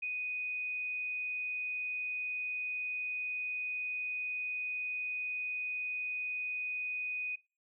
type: tone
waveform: sine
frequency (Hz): 2489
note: D#7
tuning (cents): 0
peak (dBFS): -34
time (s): 0.02-7.36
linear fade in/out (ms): 10
effects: noise-tail reverb RT60 0.3 s tail -22 dB re dry